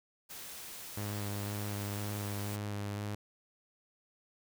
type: noise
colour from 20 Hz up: white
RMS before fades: -46 dBFS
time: 0.29-2.57 s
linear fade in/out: 20 ms
type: tone with vibrato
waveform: sawtooth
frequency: 102.7 Hz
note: G#2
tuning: 19 cents flat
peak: -32 dBFS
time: 0.97-3.15 s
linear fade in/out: 5 ms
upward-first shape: square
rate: 2 Hz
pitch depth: 14 cents each way
effects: none